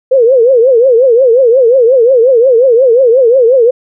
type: tone with vibrato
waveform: sine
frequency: 493.9 Hz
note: B4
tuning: in tune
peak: -3 dBFS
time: 0.11-3.71 s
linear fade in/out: 10 ms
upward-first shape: triangle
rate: 5.6 Hz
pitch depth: 200 cents each way
effects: none